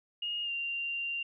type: tone with pitch glide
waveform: sine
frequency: 2857 to 2776 Hz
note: F7 to F7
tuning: +39 to -11 cents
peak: -32 dBFS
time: 0.22-1.23 s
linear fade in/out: 5 ms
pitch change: -50 cents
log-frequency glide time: 0.43-0.51 s
effects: none